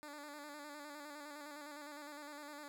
10% pulse tone with vibrato, 293.7 Hz, D4, in tune, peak -40 dBFS, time 0.03-2.68 s, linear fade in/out 0 ms, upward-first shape square, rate 9.8 Hz, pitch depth 41 cents each way, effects none

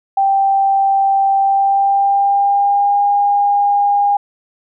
sine tone with pitch glide, 784 to 811.2 Hz, G5 to G#5, 0 to -41 cents, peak -10 dBFS, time 0.17-4.17 s, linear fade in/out 5 ms, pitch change +59 cents, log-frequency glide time 1.4-3.02 s, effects none

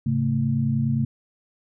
sine tone cluster, 106.8 / 136.4 / 224.3 Hz, G#2 / C#3 / A3, +49 / -28 / +34 cents, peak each -28 / -22 / -24 dBFS, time 0.06-1.05 s, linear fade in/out 5 ms, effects none

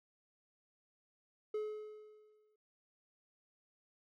triangle tone with exponential decay, 426.6 Hz, G#4, 46 cents sharp, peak -32 dBFS, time 1.54-2.56 s, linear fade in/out 5 ms, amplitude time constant 220 ms, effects none

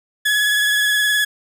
30% pulse tone with vibrato, 1692 Hz, G#6, 32 cents sharp, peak -12 dBFS, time 0.25-1.25 s, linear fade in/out 10 ms, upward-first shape triangle, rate 19 Hz, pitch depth 31 cents each way, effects none

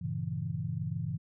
sine chord, G diminished seventh, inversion none, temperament equal, 98 / 116.54 / 138.59 / 164.81 Hz, G2 / Bb2 / Db3 / Fb3, 0 / 0 / 0 / 0 cents, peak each -39 / -38 / -37 / -36 dBFS, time 0.01-1.18 s, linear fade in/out 10 ms, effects none

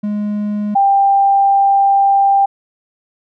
triangle / sine tone pair in turn, 208.1 / 791.4 Hz, G#3 / G5, +4 / +16 cents, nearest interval octave + major seventh, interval 2312 cents, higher second, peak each -14 / -8 dBFS, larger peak second, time 0.03-0.75 / 0.75-2.46 s, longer second, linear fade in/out 10 ms, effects none

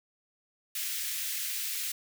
white high-pass noise, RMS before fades -34 dBFS, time 0.75-1.92 s, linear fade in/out 5 ms, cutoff 1800 Hz, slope 24 dB/octave, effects none

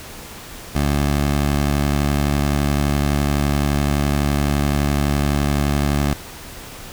15% pulse tone, 71.8 Hz, D2, 39 cents flat, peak -10 dBFS, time 0.75-6.14 s, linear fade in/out 5 ms, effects pink hiss -36 dBFS RMS until 6.92 s

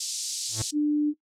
white band-pass noise, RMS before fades -32 dBFS, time 0-0.71 s, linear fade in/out 5 ms, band 4300 to 7900 Hz, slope 24 dB/octave
45% pulse tone with exponential growth, 110 Hz, A2, in tune, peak -25 dBFS, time 0.48-0.62 s, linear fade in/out 5 ms, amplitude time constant 30 ms
sine tone, 297.2 Hz, D4, 21 cents sharp, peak -20 dBFS, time 0.72-1.14 s, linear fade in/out 50 ms
effects noise-tail reverb RT60 0.1 s tail -18 dB re dry + low-pass 12000 Hz 12 dB/octave

